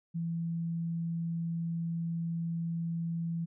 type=tone; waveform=sine; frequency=167.1 Hz; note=E3; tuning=24 cents sharp; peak=-31 dBFS; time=0.14-3.46 s; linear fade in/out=20 ms; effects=none